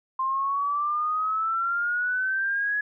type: exponential sweep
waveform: sine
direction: up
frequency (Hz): 1046.5 to 1690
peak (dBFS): -23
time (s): 0.19-2.81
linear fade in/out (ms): 5
effects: none